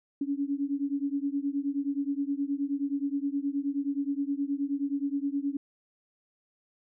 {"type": "beating tone pair", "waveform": "sine", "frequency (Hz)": [277.2, 286.7], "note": ["C#4", "D4"], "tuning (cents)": [0, -42], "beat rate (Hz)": 9.5, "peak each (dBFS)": [-30, -31], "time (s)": [0.21, 5.57], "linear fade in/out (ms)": 5, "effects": []}